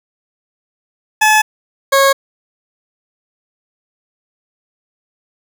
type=tone pair in turn; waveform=20% pulse; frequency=860 / 547.4 Hz; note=A5 / C#5; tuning=-40 / -22 cents; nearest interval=minor sixth; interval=782 cents; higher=first; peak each=-3 dBFS; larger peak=neither; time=1.21-1.42 / 1.92-2.13 s; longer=neither; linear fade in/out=10 ms; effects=none